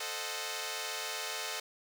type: chord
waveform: 5% pulse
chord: A diminished seventh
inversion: none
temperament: equal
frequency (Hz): 440 / 523.3 / 622.3 / 740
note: A4 / C5 / Eb5 / Gb5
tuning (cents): 0 / 0 / 0 / 0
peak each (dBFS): -29 / -31 / -30 / -31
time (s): 0-1.6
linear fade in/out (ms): 5
effects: none